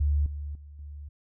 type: tone with level steps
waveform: sine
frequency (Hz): 72.9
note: D2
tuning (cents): -12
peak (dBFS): -21 / -32 / -43 / -38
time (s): 0-1.09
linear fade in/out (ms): 10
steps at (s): 0.26 / 0.55 / 0.79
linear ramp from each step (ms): 2
effects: none